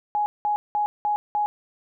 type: tone bursts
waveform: sine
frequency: 835 Hz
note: G#5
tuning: 9 cents sharp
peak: -20 dBFS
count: 5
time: 0.15-1.46 s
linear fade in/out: 0 ms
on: 110 ms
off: 190 ms
effects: none